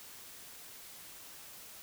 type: silence
effects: white hiss -51 dBFS RMS until 1.82 s